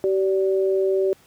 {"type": "tone pair together", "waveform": "sine", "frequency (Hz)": [383.3, 581], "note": ["G4", "D5"], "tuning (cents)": [-39, -19], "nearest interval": "perfect fifth", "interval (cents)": 720, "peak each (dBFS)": [-18, -25], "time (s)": [0.04, 1.13], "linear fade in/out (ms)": 0, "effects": ["pink hiss -55 dBFS RMS until 1.26 s", "high-pass 80 Hz 12 dB/octave"]}